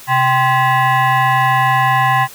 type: tone with frequency modulation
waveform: sine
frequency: 130.9 Hz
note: C3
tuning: 1 cent sharp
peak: -10 dBFS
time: 0.07-2.28 s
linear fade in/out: 50 ms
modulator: 912 Hz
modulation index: 1.8
effects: white hiss -37 dBFS RMS until 2.34 s